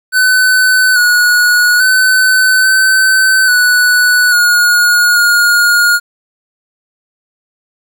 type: tone with pitch steps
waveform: square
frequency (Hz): 1510 / 1458 / 1515 / 1530 / 1479 / 1441 / 1430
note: F#6 / F#6 / F#6 / G6 / F#6 / F#6 / F6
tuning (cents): +35 / -26 / +40 / -42 / -1 / -46 / +41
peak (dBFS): -7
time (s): 0.12-6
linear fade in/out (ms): 50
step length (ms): 840
effects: 8-bit